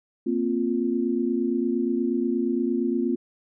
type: chord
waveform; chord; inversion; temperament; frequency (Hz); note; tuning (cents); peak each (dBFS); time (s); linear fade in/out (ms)
sine; Bb suspended second; none; equal; 233.1 / 261.6 / 349.2; Bb3 / C4 / F4; 0 / 0 / 0; -26; 0.26-3.16; 10
effects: none